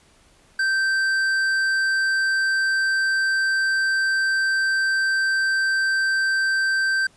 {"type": "tone with tanh clipping", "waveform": "sine", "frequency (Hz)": 1560, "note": "G6", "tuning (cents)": -9, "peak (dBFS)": -20, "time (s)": [0.59, 7.07], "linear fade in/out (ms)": 5, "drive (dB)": 10, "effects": ["pink hiss -56 dBFS RMS until 7.16 s", "resampled to 24000 Hz"]}